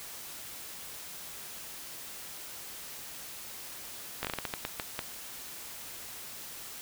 slowing click train, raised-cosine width 0.3 ms, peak -16 dBFS, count 11, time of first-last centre 4.23-4.991 s, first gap 17 ms, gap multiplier 1.31, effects white hiss -44 dBFS RMS until 6.81 s

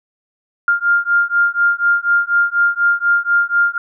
sine beating tone pair, 1400 / 1404.1 Hz, F6 / F6, +4 / +9 cents, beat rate 4.1 Hz, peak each -15 dBFS, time 0.68-3.78 s, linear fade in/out 2 ms, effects none

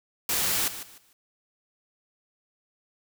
white noise with echo, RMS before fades -26 dBFS, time 0.29-0.68 s, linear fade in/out 2 ms, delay 150 ms, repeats 3, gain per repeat -12 dB, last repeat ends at 1.13 s, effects none

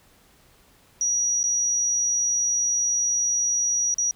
sine tone with dropouts, 5790 Hz, F#8, 38 cents flat, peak -20 dBFS, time 1.01-4.11 s, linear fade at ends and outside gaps 1 ms, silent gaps 1.431-1.439 / 3.942-3.983 s, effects pink hiss -57 dBFS RMS until 4.15 s

